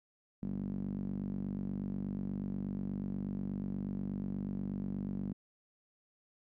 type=tone with band-pass filter; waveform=sawtooth; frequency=48.29 Hz; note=G1; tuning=25 cents flat; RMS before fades=-38 dBFS; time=0.42-5.33 s; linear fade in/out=10 ms; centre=210 Hz; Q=4.6; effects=none